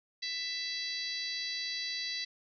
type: harmonic tone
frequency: 663 Hz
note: E5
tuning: 10 cents sharp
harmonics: 3 / 4 / 5 / 6 / 7 / 8 / 9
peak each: -41 / -47 / -47 / -38 / -39 / -50 / -49 dBFS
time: 0.22-2.25 s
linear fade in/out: 10 ms
effects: none